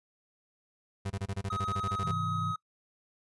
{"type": "tone bursts", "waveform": "35% pulse", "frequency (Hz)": 97.9, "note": "G2", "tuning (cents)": -2, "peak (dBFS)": -30, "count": 14, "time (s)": [1.05, 2.117], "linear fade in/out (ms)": 10, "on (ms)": 53, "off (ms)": 25}
{"type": "tone", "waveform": "triangle", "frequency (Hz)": 1265, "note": "D#6", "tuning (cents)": 28, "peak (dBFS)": -30, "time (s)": [1.5, 2.56], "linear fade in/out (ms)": 5}
{"type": "chord", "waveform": "sine", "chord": "Ab augmented", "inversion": "none", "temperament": "equal with one note detuned", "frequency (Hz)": [103.83, 130.81, 163.49], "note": ["Ab2", "C3", "E3"], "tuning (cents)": [0, 0, -14], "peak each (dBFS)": [-35, -40, -35], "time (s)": [2.02, 2.55], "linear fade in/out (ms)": 50}
{"effects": ["noise-tail reverb RT60 0.1 s tail -23 dB re dry", "resampled to 24000 Hz"]}